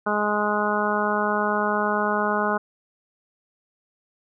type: harmonic tone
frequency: 208.9 Hz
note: G#3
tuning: 10 cents sharp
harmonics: 1 / 2 / 3 / 4 / 5 / 6 / 7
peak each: -28 / -28 / -28 / -28 / -28 / -28 / -28 dBFS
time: 0.06-2.58 s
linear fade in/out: 10 ms
effects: none